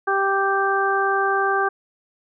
harmonic tone, 391.8 Hz, G4, 1 cent flat, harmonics 1 / 2 / 3 / 4, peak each -23 / -23 / -23 / -23 dBFS, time 0.07-1.69 s, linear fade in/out 10 ms, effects none

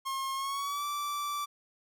45% pulse tone with pitch glide, 1074 to 1164.5 Hz, C6 to D6, +45 to -15 cents, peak -32 dBFS, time 0.05-1.46 s, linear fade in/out 20 ms, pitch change +140 cents, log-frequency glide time 0.35-0.85 s, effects none

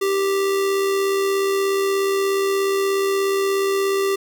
square tone with amplitude modulation, 392 Hz, G4, in tune, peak -17 dBFS, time 0.01-4.16 s, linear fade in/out 10 ms, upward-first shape sine, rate 76.8 Hz, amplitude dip 30%, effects none

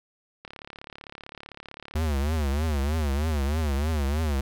click train, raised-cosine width 0.3 ms, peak -24 dBFS, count 55, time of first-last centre 0.45-1.967 s, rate 35.6 Hz
square tone with vibrato, 74.1 Hz, D2, 16 cents sharp, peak -24 dBFS, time 1.95-4.41 s, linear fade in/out 5 ms, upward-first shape triangle, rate 3.2 Hz, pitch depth 180 cents each way
effects none

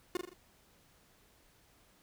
45% pulse tone with echo, 358.3 Hz, F4, 44 cents sharp, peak -31 dBFS, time 0.15-0.17 s, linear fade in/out 2 ms, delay 41 ms, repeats 4, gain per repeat -5 dB, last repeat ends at 0.334 s, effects pink hiss -66 dBFS RMS until 2.02 s

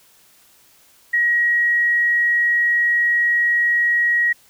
sine tone, 1900 Hz, A#6, 33 cents sharp, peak -14 dBFS, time 1.13-4.33 s, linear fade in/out 10 ms, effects white hiss -53 dBFS RMS until 4.49 s

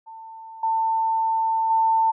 sine tone with level steps, 895 Hz, A5, 29 cents sharp, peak -37 / -19 / -16 dBFS, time 0.06-2.12 s, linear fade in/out 20 ms, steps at 0.63 / 1.7 s, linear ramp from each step 5 ms, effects none

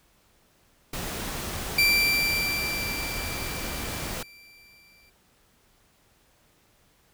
pink noise, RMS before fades -33 dBFS, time 0.93-4.23 s, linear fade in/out 5 ms
30% pulse tone with exponential decay, 2349 Hz, D7, in tune, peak -15 dBFS, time 1.78-5.1 s, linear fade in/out 5 ms, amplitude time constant 720 ms
effects pink hiss -63 dBFS RMS until 7.13 s

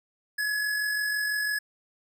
square tone with amplitude modulation, 1694 Hz, G#6, 34 cents sharp, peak -25 dBFS, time 0.38-1.59 s, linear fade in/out 10 ms, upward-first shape sine, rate 46 Hz, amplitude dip 35%, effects none

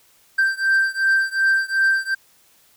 triangle beating tone pair, 1567 / 1569.7 Hz, G6 / G6, -1 / +2 cents, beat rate 2.7 Hz, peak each -17 / -18 dBFS, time 0.38-2.15 s, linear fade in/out 10 ms, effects white hiss -56 dBFS RMS until 2.76 s

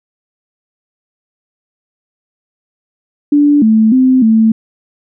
sine tone with pitch steps, 291.1 / 219.7 / 258.4 / 222 Hz, D4 / A3 / C4 / A3, -15 / -2 / -21 / +16 cents, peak -5 dBFS, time 3.32-4.52 s, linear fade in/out 5 ms, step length 300 ms, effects none

